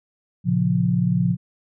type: chord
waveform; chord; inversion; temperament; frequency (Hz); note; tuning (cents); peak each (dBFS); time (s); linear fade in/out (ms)
sine; Bb minor; none; equal with one note detuned; 116.54 / 138.59 / 176.44; Bb2 / Db3 / F3; 0 / 0 / +18; -23 / -23 / -19; 0.44-1.37; 50
effects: none